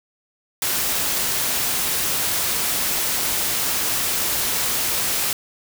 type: noise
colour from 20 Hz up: white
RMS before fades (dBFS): -22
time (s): 0.62-5.33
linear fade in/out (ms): 2
effects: none